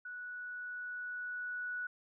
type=tone with level ramp; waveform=sine; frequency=1473 Hz; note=F#6; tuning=8 cents flat; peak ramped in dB=-42 to -36 dBFS; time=0.05-1.87 s; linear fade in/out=5 ms; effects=none